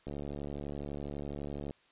click train, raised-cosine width 2 ms, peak -27 dBFS, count 119, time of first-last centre 0.07-1.709 s, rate 72 Hz, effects white hiss -66 dBFS RMS until 1.91 s + resampled to 8000 Hz

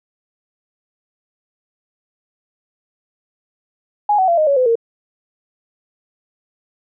sine tone with pitch steps, 830.6 / 752.9 / 682.5 / 618.7 / 560.8 / 508.3 / 460.8 Hz, G#5 / F#5 / F5 / D#5 / C#5 / B4 / A#4, 0 / +30 / -40 / -10 / +20 / +50 / -20 cents, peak -11 dBFS, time 4.09-4.755 s, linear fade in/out 5 ms, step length 95 ms, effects none

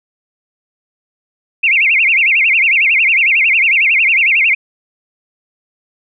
sine tone with vibrato, 2400 Hz, D7, 37 cents sharp, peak -8 dBFS, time 1.63-4.55 s, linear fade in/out 10 ms, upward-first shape sine, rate 11 Hz, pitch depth 250 cents each way, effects none

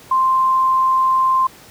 sine tone, 1046.5 Hz, C6, in tune, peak -12 dBFS, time 0.11-1.47 s, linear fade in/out 5 ms, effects pink hiss -43 dBFS RMS until 1.7 s + high-pass 80 Hz 12 dB/octave

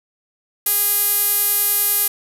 sawtooth tone with band-pass filter, 410 Hz, G#4, 22 cents flat, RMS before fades -18 dBFS, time 0.66-2.08 s, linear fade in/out 5 ms, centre 12000 Hz, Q 5.1, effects none

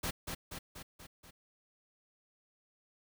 pink noise with echo, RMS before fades -36 dBFS, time 0.03-0.11 s, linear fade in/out 10 ms, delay 240 ms, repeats 5, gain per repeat -4 dB, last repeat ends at 1.31 s, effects none

